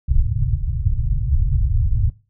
pink low-pass noise, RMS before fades -18 dBFS, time 0.08-2.1 s, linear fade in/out 5 ms, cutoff 140 Hz, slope 96 dB/octave, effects noise-tail reverb RT60 0.3 s tail -18 dB re dry

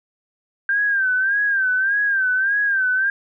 sine tone with vibrato, 1580 Hz, G6, 13 cents sharp, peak -16 dBFS, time 0.69-3.1 s, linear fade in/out 2 ms, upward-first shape sine, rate 1.7 Hz, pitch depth 92 cents each way, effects none

